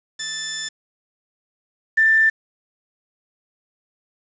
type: tone pair in turn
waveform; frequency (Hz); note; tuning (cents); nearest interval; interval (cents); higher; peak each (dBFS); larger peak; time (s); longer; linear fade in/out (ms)
5% pulse / sine; 1760 / 1777.4; A6 / A6; 0 / +17; unison; 17; second; -12; neither; 0.19-0.69 / 1.97-2.3; first; 10
effects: resampled to 16000 Hz + 7-bit